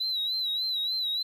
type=tone with vibrato; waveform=sine; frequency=3951 Hz; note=B7; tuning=in tune; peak=-25 dBFS; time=0-1.23 s; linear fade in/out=10 ms; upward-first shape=sine; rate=3.4 Hz; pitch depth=75 cents each way; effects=tanh soft clip ceiling -24 dBFS + 10-bit